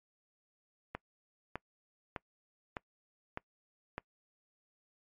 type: click train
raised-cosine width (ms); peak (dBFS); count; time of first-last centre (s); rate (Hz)
0.5; -22; 6; 0.95-3.98; 1.65
effects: noise-tail reverb RT60 0.1 s tail -24 dB re dry + MP3 64 kbps